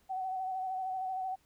sine tone with vibrato, 753 Hz, F#5, 30 cents sharp, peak -33 dBFS, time 0.09-1.36 s, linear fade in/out 20 ms, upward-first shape sine, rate 13 Hz, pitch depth 31 cents each way, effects pink hiss -70 dBFS RMS until 1.45 s

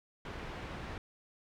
pink low-pass noise, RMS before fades -43 dBFS, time 0.25-0.98 s, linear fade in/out 2 ms, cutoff 2600 Hz, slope 12 dB/octave, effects none

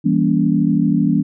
sine chord, E diminished seventh, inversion none, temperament just, 164.81 / 197.78 / 237.3 / 284.8 Hz, E3 / G3 / Bb3 / Db4, 0 / +16 / +31 / +47 cents, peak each -18 dBFS, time 0.04-1.23 s, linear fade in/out 20 ms, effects none

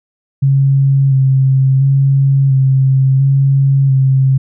sine tone with vibrato, 135.2 Hz, C#3, 43 cents flat, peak -7 dBFS, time 0.42-4.38 s, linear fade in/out 10 ms, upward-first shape square, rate 0.72 Hz, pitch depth 22 cents each way, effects none

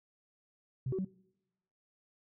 sine tone with pitch steps, 129.1 / 377.7 / 188.8 Hz, C3 / F#4 / F#3, -23 / +36 / +35 cents, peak -31 dBFS, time 0.86-1.049 s, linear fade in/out 5 ms, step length 63 ms, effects noise-tail reverb RT60 1.0 s tail -26 dB re dry + tanh soft clip ceiling -27 dBFS

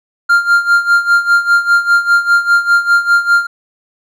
triangle tone with tremolo, 1396.9 Hz, F6, in tune, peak -3 dBFS, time 0.29-3.47 s, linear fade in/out 10 ms, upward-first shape sine, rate 5 Hz, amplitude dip 80%, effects none

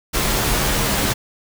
pink noise with comb filter, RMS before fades -19 dBFS, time 0.13-1.14 s, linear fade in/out 20 ms, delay 12 ms, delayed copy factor -0.5, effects none

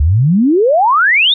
sine exponential sweep, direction up, 67.1 to 3767 Hz, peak -7 dBFS, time 0-1.34 s, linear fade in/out 5 ms, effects none

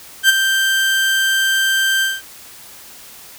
30% pulse tone with ADSR envelope, 1568 Hz, G6, in tune, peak -3 dBFS, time 0.23-2.22 s, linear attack 61 ms, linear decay 20 ms, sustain -8 dB, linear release 200 ms, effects white hiss -39 dBFS RMS until 3.38 s

